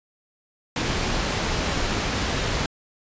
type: low-pass noise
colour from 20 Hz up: pink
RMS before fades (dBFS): -25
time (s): 0.76-2.66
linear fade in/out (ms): 2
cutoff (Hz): 6400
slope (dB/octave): 12
effects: resampled to 16000 Hz